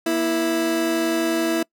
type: tone pair together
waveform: 30% pulse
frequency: 238.2 / 329.6 Hz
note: A#3 / E4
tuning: +38 / 0 cents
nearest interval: tritone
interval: 562 cents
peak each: -25 / -17 dBFS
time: 0.06-1.63 s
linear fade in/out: 5 ms
effects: noise-tail reverb RT60 0.1 s tail -25 dB re dry